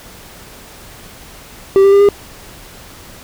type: tone with pitch steps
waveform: triangle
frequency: 389.8 / 395 / 400.3 / 405.6 Hz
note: G4 / G4 / G4 / G#4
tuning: -10 / +13 / +36 / -41 cents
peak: -3 dBFS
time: 1.76-2.088 s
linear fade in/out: 0 ms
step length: 82 ms
effects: pink hiss -37 dBFS RMS until 3.23 s